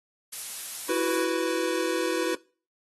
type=noise; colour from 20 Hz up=blue; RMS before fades=-34 dBFS; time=0.32-1.25 s; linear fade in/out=10 ms
type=chord; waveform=square; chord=E suspended second; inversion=none; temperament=equal; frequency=329.6 / 370 / 493.9 Hz; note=E4 / F#4 / B4; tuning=0 / 0 / 0 cents; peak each=-30 dBFS; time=0.89-2.35 s; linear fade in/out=5 ms
effects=noise-tail reverb RT60 0.4 s tail -23 dB re dry + AAC 32 kbps